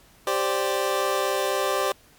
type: chord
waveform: 25% pulse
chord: G suspended fourth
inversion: none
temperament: equal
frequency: 392 / 523.3 / 587.3 Hz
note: G4 / C5 / D5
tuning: 0 / 0 / 0 cents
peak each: -23 dBFS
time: 0.27-1.92 s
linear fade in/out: 2 ms
effects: pink hiss -55 dBFS RMS until 2.18 s + MP3 96 kbps